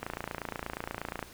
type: click train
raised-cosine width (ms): 0.5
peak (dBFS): -19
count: 35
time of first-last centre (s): 0.03-1.227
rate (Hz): 28.4
effects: pink hiss -51 dBFS RMS until 1.33 s